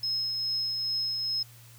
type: tone with tremolo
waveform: sine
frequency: 5160 Hz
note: E8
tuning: 38 cents flat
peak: -26 dBFS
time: 0.03-1.43 s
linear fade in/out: 5 ms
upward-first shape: triangle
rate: 2.4 Hz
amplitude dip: 30%
effects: added 117 Hz sine -51 dBFS peak until 1.78 s + white hiss -55 dBFS RMS until 1.78 s